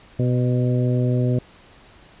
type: harmonic tone with a mistuned harmonic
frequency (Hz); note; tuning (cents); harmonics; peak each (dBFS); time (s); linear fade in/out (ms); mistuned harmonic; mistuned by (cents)
124.8; B2; +19; 1 / 2 / 3 / 4 / 5; -18 / -24 / -28 / -30 / -32; 0.19-1.39; 5; 5; -24
effects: pink hiss -49 dBFS RMS until 2.2 s + resampled to 8000 Hz